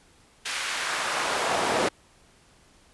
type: noise with high-pass filter sweep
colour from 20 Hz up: brown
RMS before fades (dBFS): -27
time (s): 0.45-1.89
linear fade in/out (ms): 10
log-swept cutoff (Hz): 2200 to 460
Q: 0.97
effects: pink hiss -58 dBFS RMS until 2.93 s + resampled to 24000 Hz